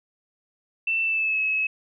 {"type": "tone with pitch glide", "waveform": "sine", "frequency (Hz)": [2672, 2577], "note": ["E7", "E7"], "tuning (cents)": [23, -40], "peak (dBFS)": -21, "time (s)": [0.87, 1.67], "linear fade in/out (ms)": 5, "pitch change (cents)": -63, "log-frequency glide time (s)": [1.02, 1.4], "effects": []}